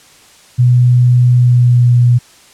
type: tone with pitch glide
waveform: sine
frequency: 123.47 to 121.7 Hz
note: B2 to B2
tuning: 0 to -25 cents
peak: -5 dBFS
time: 0.58-2.19 s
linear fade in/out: 20 ms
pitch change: -25 cents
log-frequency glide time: 1.34-1.92 s
effects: white hiss -43 dBFS RMS until 2.53 s + low-pass 9000 Hz 12 dB/octave